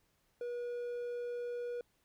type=tone; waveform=triangle; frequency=482.7 Hz; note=B4; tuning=40 cents flat; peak=-35 dBFS; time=0.41-1.81 s; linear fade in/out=2 ms; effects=pink hiss -75 dBFS RMS until 2.04 s